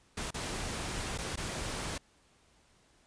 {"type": "noise with dropouts", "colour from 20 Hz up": "pink", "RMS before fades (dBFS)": -37, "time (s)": [0.17, 1.98], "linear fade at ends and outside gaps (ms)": 5, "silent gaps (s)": [[0.307, 0.342], [1.178, 1.185], [1.359, 1.373]], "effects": ["pink hiss -66 dBFS RMS until 3.06 s", "resampled to 22050 Hz"]}